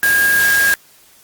sine tone in noise, 1628 Hz, G#6, 35 cents flat, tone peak -11 dBFS, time 0.03-0.74 s, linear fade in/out 0 ms, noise white, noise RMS -20 dBFS, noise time 0.03-0.74 s, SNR +6 dB, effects white hiss -48 dBFS RMS until 1.23 s + Opus 32 kbps

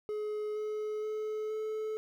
triangle tone with pitch steps, 423.4 / 426.8 / 430.3 / 433.8 Hz, G#4 / G#4 / A4 / A4, +33 / +47 / -39 / -25 cents, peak -31 dBFS, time 0.09-1.97 s, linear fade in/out 0 ms, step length 470 ms, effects 11-bit

